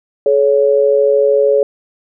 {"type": "tone pair together", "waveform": "sine", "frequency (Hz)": [426.9, 560], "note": ["G#4", "C#5"], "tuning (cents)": [48, 18], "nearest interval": "perfect fourth", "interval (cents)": 470, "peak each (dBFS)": -11, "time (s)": [0.26, 1.63], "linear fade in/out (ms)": 2, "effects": []}